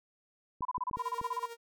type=clicks; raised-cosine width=3 ms; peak=-32 dBFS; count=5; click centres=0.608 / 0.78 / 0.912 / 0.971 / 1.214 s
type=tone bursts; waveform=sine; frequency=1000 Hz; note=B5; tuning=21 cents sharp; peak=-30 dBFS; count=14; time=0.62-1.458 s; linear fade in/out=5 ms; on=32 ms; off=30 ms
type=tone with tremolo; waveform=sawtooth; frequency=466.2 Hz; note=A#4; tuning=in tune; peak=-36 dBFS; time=0.96-1.57 s; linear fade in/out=50 ms; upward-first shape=triangle; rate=11 Hz; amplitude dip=70%
effects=none